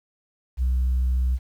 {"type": "tone", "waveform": "sine", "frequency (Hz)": 63.3, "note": "B1", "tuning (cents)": 43, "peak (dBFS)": -17, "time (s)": [0.57, 1.39], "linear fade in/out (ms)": 50, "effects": ["tanh soft clip ceiling -17 dBFS", "9-bit"]}